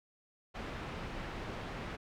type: low-pass noise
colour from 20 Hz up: pink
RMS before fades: -42 dBFS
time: 0.54-1.97 s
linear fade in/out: 20 ms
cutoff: 2600 Hz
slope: 12 dB/octave
effects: none